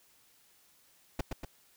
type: noise with echo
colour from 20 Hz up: brown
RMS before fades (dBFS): -30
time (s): 1.19-1.21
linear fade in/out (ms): 5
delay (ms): 120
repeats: 2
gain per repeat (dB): -4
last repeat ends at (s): 1.45
effects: white hiss -65 dBFS RMS until 1.76 s